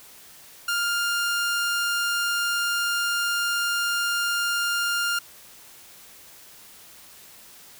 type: tone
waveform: sawtooth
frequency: 1403 Hz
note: F6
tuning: 8 cents sharp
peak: -19 dBFS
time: 0.68-5.19 s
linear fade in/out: 5 ms
effects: white hiss -48 dBFS RMS until 7.79 s